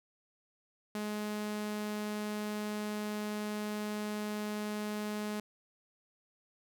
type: tone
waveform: sawtooth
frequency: 210.4 Hz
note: G#3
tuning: 23 cents sharp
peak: -31 dBFS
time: 0.95-5.4 s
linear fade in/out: 2 ms
effects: none

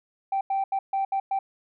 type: tone bursts at uneven times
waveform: sine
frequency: 780 Hz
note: G5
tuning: 9 cents flat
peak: -21 dBFS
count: 6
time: 0.32-0.41 / 0.5-0.64 / 0.72-0.79 / 0.93-1.05 / 1.12-1.2 / 1.31-1.39 s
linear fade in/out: 5 ms
effects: tanh soft clip ceiling -20 dBFS

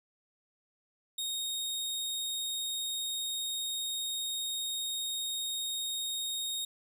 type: tone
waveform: sawtooth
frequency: 3725 Hz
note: A#7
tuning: 2 cents flat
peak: -30 dBFS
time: 1.18-6.65 s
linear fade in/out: 5 ms
effects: none

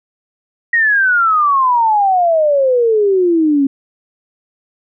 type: exponential sweep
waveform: sine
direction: down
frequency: 1900 to 269.5 Hz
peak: -9 dBFS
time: 0.73-3.67 s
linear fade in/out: 5 ms
effects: none

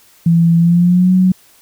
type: tone with pitch glide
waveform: sine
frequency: 167.7 to 185 Hz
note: E3 to F#3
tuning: +30 to 0 cents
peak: -7 dBFS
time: 0.26-1.32 s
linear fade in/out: 5 ms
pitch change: +170 cents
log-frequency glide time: 0.58-1.13 s
effects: white hiss -48 dBFS RMS until 1.61 s

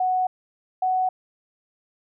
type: tone pair in turn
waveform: sine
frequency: 740 / 743.9 Hz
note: F#5 / F#5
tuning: 0 / +9 cents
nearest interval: unison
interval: 9 cents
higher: second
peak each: -19 dBFS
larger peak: neither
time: 0-0.27 / 0.82-1.09 s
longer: neither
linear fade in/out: 5 ms
effects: none

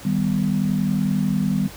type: chord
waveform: sine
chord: Eb augmented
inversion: none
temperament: equal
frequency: 155.56 / 196 / 246.9 Hz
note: Eb3 / G3 / B3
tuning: 0 / 0 / 0 cents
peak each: -24 / -20 / -25 dBFS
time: 0.05-1.68 s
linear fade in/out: 5 ms
effects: pink hiss -40 dBFS RMS until 1.76 s

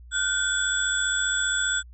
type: tone cluster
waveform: sine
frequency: 1437 / 1532 / 3434 / 7770 Hz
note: F6 / G6 / A7 / B8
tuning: +49 / -40 / -43 / -29 cents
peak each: -28 dBFS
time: 0.11-1.83 s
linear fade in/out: 50 ms
effects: added 60 Hz sine -43 dBFS peak until 1.93 s

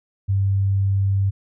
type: tone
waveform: sine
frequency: 98 Hz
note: G2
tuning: in tune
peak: -16 dBFS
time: 0.28-1.31 s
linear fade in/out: 20 ms
effects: none

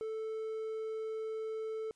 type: tone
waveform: triangle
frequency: 440 Hz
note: A4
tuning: in tune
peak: -34 dBFS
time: 0.01-1.91 s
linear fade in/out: 0 ms
effects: white hiss -74 dBFS RMS until 1.95 s + resampled to 22050 Hz

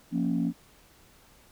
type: chord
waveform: sine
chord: Bb minor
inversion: second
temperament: equal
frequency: 174.61 / 233.1 / 277.2 Hz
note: F3 / Bb3 / Db4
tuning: 0 / 0 / 0 cents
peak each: -28 dBFS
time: 0.11-0.53 s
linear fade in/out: 50 ms
effects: tanh soft clip ceiling -18 dBFS + pink hiss -58 dBFS RMS until 1.51 s

